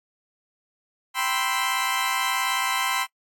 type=chord; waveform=20% pulse; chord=C major seventh; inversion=second; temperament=equal; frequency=784 / 987.8 / 1046.5 / 1318.5 Hz; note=G5 / B5 / C6 / E6; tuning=0 / 0 / 0 / 0 cents; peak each=-25 / -24 / -21 / -25 dBFS; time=1.14-3.07 s; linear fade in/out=50 ms; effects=noise-tail reverb RT60 0.1 s tail -25 dB re dry + AAC 64 kbps